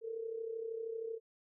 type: tone with amplitude modulation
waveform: sine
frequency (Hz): 452.2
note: A4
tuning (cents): +47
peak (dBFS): -35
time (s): 0.01-1.2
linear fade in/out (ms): 50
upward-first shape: sine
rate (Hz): 32.9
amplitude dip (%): 65
effects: none